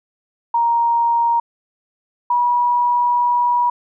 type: tone pair in turn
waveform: sine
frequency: 936 / 967.9 Hz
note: A#5 / B5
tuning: +7 / -35 cents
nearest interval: minor second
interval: 58 cents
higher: second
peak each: -13 dBFS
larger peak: neither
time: 0.54-1.4 / 2.3-3.7 s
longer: second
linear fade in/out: 5 ms
effects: none